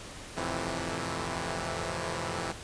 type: chord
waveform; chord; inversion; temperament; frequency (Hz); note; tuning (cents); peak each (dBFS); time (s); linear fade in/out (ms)
5% pulse; F major seventh; none; equal; 87.31 / 110 / 130.81 / 164.81; F2 / A2 / C3 / E3; 0 / 0 / 0 / 0; -26 / -29 / -27 / -25; 0.36-2.53; 20
effects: pink hiss -44 dBFS RMS until 2.63 s + resampled to 22050 Hz